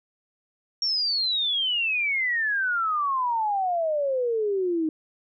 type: exponential sweep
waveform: sine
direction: down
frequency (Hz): 5588 to 308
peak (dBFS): -22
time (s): 0.82-4.89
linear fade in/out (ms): 2
effects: none